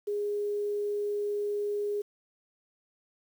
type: tone with quantisation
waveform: sine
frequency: 412.3 Hz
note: G#4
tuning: 13 cents flat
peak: -28 dBFS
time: 0.07-2.02 s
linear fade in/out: 10 ms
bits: 9
effects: none